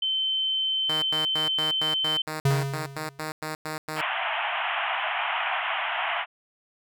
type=tone; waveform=sine; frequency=3082 Hz; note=G7; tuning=30 cents flat; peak=-23 dBFS; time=0.02-2.22 s; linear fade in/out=5 ms
type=tone bursts; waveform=5% pulse; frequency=155.56 Hz; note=D#3; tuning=in tune; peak=-19 dBFS; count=14; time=0.89-4.01 s; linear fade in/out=2 ms; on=130 ms; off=100 ms
type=tone with exponential decay; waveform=square; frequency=137.8 Hz; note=C#3; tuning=10 cents flat; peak=-18 dBFS; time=2.45-3.28 s; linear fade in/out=5 ms; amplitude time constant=180 ms
type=band-pass noise; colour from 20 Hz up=pink; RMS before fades=-28 dBFS; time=3.95-6.26 s; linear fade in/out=50 ms; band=650 to 3200 Hz; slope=96 dB/octave
effects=none